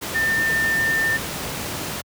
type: tone in noise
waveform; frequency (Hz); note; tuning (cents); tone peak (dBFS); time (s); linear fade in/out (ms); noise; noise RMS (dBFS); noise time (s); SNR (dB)
sine; 1798; A6; +37; -18; 0.14-1.18; 20; pink; -28; 0.01-2.02; +7
effects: high-pass 80 Hz 12 dB/octave